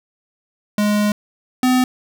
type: tone pair in turn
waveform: square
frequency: 208.3 / 253.8 Hz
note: G#3 / B3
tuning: +5 / +47 cents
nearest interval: minor third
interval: 342 cents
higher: second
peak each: -15 / -13 dBFS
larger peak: second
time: 0.78-1.12 / 1.63-1.84 s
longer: first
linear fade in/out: 2 ms
effects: none